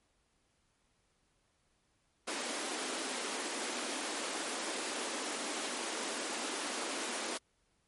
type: high-pass noise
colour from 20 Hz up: pink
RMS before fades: -38 dBFS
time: 2.27-7.38 s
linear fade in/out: 10 ms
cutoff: 240 Hz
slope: 48 dB/octave
effects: pink hiss -75 dBFS RMS until 7.87 s + MP3 48 kbps